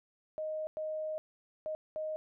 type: tone bursts at uneven times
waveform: sine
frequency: 622.3 Hz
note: D#5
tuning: in tune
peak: -34 dBFS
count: 4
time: 0.38-0.67 / 0.77-1.18 / 1.66-1.75 / 1.96-2.16 s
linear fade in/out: 0 ms
effects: none